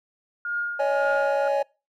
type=tone with tremolo; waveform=sine; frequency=1421 Hz; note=F6; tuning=30 cents sharp; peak=-23 dBFS; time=0.45-1.48 s; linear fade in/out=2 ms; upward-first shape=triangle; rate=1.9 Hz; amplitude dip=80%
type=chord; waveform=triangle; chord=C# suspended second; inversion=none; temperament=equal with one note detuned; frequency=560.5 / 622.3 / 830.6 Hz; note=C#5 / D#5 / G#5; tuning=+19 / 0 / 0 cents; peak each=-20 / -26 / -24 dBFS; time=0.79-1.63 s; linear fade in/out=10 ms
effects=noise-tail reverb RT60 0.3 s tail -25 dB re dry + tanh soft clip ceiling -11 dBFS